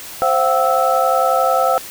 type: tone cluster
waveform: sine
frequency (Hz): 524 / 690 / 761 / 1311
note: C5 / F5 / F#5 / E6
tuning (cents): +2 / -21 / +48 / -10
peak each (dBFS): -18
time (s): 0.22-1.78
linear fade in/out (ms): 0
effects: white hiss -33 dBFS RMS until 1.9 s